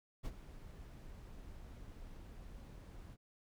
brown noise with ADSR envelope, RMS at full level -39 dBFS, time 0.23-3.17 s, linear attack 27 ms, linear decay 49 ms, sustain -13 dB, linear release 40 ms, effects none

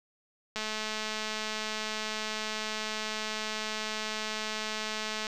click train, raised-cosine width 0.2 ms, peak -17 dBFS, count 1018, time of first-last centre 0.56-5.268 s, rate 216 Hz, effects none

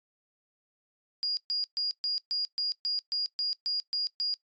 sine tone bursts, 4848 Hz, D#8, 46 cents flat, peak -27 dBFS, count 12, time 1.23-4.34 s, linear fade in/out 0 ms, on 140 ms, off 130 ms, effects noise-tail reverb RT60 0.1 s tail -20 dB re dry + resampled to 16000 Hz

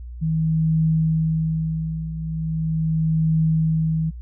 sine tone with tremolo, 159.7 Hz, D#3, 45 cents sharp, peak -15 dBFS, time 0.21-4.11 s, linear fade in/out 20 ms, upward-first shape triangle, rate 0.39 Hz, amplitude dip 75%, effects noise-tail reverb RT60 0.1 s tail -25 dB re dry + added 60 Hz sine -32 dBFS peak until 4.21 s

